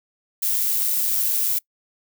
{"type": "noise with amplitude modulation", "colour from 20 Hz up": "violet", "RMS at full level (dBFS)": -20, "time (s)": [0.42, 1.59], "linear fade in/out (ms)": 10, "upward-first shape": "sine", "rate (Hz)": 108, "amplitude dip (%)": 35, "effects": ["noise-tail reverb RT60 0.1 s tail -24 dB re dry"]}